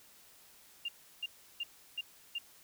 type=tone bursts; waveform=sine; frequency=2800 Hz; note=F7; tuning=4 cents sharp; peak=-34 dBFS; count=5; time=0.85-2.385 s; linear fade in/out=5 ms; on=35 ms; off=340 ms; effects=white hiss -60 dBFS RMS until 2.63 s